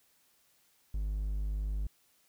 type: tone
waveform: triangle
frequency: 51.1 Hz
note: G#1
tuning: 27 cents flat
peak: -29 dBFS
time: 0.94-1.87 s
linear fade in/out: 5 ms
effects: white hiss -69 dBFS RMS until 2.28 s